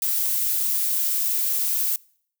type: noise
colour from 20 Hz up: violet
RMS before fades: -23 dBFS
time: 0.02-1.96 s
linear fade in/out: 2 ms
effects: noise-tail reverb RT60 0.6 s tail -25 dB re dry